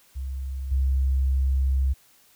sine tone with level steps, 66.6 Hz, C2, 31 cents sharp, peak -28 / -19 dBFS, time 0.15-1.94 s, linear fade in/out 20 ms, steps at 0.71 s, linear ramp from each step 10 ms, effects white hiss -58 dBFS RMS until 2.35 s

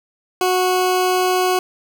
20% pulse tone, 367.3 Hz, F#4, 13 cents flat, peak -10 dBFS, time 0.41-1.59 s, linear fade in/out 2 ms, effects none

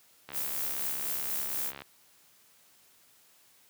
click train, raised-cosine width 0.3 ms, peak -26 dBFS, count 107, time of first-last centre 0.29-1.82 s, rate 69.3 Hz
violet noise with tremolo, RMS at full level -32 dBFS, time 0.32-1.73 s, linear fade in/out 50 ms, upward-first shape triangle, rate 4.1 Hz, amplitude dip 30%
effects white hiss -62 dBFS RMS until 3.69 s + high-pass 80 Hz 12 dB/octave

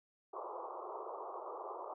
white band-pass noise, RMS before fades -45 dBFS, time 0.33-1.94 s, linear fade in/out 10 ms, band 350 to 1200 Hz, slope 96 dB/octave, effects none

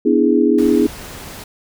sine chord, E dominant seventh, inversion second, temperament equal, 246.9 / 293.7 / 329.6 / 415.3 Hz, B3 / D4 / E4 / G#4, 0 / 0 / 0 / 0 cents, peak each -16 dBFS, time 0.05-0.87 s, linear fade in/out 10 ms
pink noise, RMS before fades -33 dBFS, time 0.58-1.44 s, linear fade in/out 5 ms
effects none

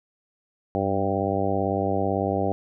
harmonic tone with a mistuned harmonic, 98 Hz, G2, in tune, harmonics 1 / 2 / 3 / 4 / 5 / 6 / 7 / 8, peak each -30 / -30 / -30 / -30 / -30 / -30 / -30 / -30 dBFS, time 0.75-2.52 s, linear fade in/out 0 ms, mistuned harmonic 1, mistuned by -25 cents, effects none

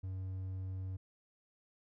triangle tone, 94.1 Hz, F#2, 30 cents sharp, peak -36 dBFS, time 0.03-0.97 s, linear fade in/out 10 ms, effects none

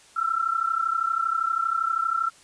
sine tone pair together, 1326 / 1358.6 Hz, E6 / F6, +10 / -48 cents, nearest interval unison, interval 42 cents, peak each -25 dBFS, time 0.16-2.3 s, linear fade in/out 10 ms, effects white hiss -53 dBFS RMS until 2.43 s + resampled to 22050 Hz

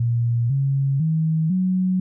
sine tone with pitch steps, 118 / 137.12 / 159.34 / 185.16 Hz, A#2 / C#3 / D#3 / F#3, +22 / -18 / +42 / +2 cents, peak -17 dBFS, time 0-2 s, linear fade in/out 5 ms, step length 500 ms, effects none

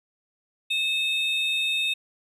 triangle tone pair together, 2599 / 3676 Hz, E7 / A#7, -25 / -25 cents, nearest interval tritone, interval 600 cents, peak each -24 dBFS, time 0.7-1.94 s, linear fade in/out 10 ms, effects resampled to 32000 Hz

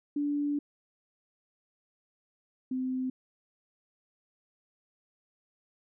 sine tone pair in turn, 290.1 / 257.6 Hz, D4 / C4, -21 / -27 cents, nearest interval major second, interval 206 cents, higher first, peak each -27 / -29 dBFS, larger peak first, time 0.16-0.59 / 2.71-3.1 s, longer first, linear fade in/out 5 ms, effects none

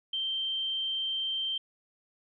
sine tone, 3136 Hz, G7, in tune, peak -29 dBFS, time 0.13-1.58 s, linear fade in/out 5 ms, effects none

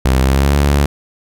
sawtooth tone with pitch glide, 65.1 to 71.4 Hz, C2 to D2, -8 to -48 cents, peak -6 dBFS, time 0.05-0.86 s, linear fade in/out 5 ms, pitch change +160 cents, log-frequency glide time 0.19-0.55 s, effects none

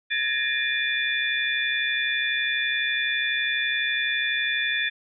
sine tone cluster, 1697 / 1829 / 2407 / 3491 Hz, G#6 / A#6 / D7 / A7, +37 / -33 / +42 / -14 cents, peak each -28 dBFS, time 0.1-4.9 s, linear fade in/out 20 ms, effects none

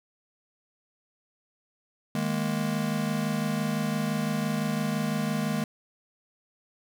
square chord, D# suspended fourth, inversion none, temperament just, 155.56 / 207.4 / 233.3 Hz, D#3 / G#3 / A#3, 0 / -2 / +2 cents, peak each -32 / -30 / -32 dBFS, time 2.15-5.64 s, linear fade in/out 2 ms, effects none

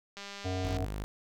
click train, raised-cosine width 0.2 ms, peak -26 dBFS, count 121, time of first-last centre 0.17-0.77 s, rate 200 Hz
harmonic tone, 92.5 Hz, F#2, in tune, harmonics 1 / 3 / 5 / 7 / 8, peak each -33 / -38 / -40 / -41 / -42 dBFS, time 0.44-0.86 s, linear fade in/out 20 ms
sawtooth tone, 51.3 Hz, G#1, 21 cents flat, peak -31 dBFS, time 0.64-1.04 s, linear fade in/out 0 ms
effects none

